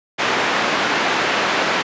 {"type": "band-pass noise", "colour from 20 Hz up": "white", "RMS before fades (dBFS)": -19, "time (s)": [0.18, 1.83], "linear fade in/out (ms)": 20, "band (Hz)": [230, 2100], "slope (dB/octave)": 12, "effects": ["resampled to 16000 Hz"]}